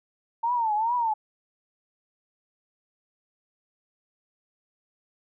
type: tone with vibrato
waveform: sine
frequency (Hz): 906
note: A#5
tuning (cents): -50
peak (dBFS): -22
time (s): 0.43-1.14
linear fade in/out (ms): 10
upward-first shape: triangle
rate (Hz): 2.4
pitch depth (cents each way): 160
effects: none